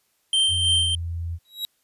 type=tone with tremolo; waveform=square; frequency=3136 Hz; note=G7; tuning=in tune; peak=-17 dBFS; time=0.33-0.95 s; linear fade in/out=2 ms; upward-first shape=sine; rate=3.1 Hz; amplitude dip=45%
type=tone with pitch glide; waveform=sine; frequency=87.9 to 84.32 Hz; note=F2 to E2; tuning=+12 to +40 cents; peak=-26 dBFS; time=0.48-1.39 s; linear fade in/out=50 ms; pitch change=-72 cents; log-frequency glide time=0.61-0.85 s
type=tone with exponential growth; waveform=45% pulse; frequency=3857 Hz; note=B7; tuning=42 cents flat; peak=-23 dBFS; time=1.45-1.65 s; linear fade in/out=0 ms; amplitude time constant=43 ms
effects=white hiss -68 dBFS RMS until 1.83 s + resampled to 32000 Hz